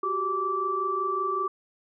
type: tone cluster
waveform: sine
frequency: 369.9 / 395.2 / 1163 Hz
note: F#4 / G4 / D6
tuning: 0 / +14 / -17 cents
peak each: -33 / -33 / -26 dBFS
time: 0.03-1.48 s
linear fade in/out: 5 ms
effects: none